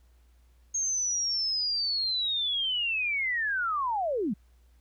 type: linear sweep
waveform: sine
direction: down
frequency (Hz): 6500 to 174.61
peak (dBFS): -26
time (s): 0.74-4.34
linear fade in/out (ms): 10
effects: added 60 Hz sine -57 dBFS peak until 4.8 s + pink hiss -71 dBFS RMS until 4.8 s